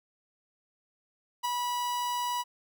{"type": "tone with ADSR envelope", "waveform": "45% pulse", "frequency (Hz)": 977, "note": "B5", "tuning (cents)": -19, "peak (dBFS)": -26, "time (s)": [1.43, 2.44], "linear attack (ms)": 21, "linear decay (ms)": 10, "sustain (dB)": -3, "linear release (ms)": 35, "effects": []}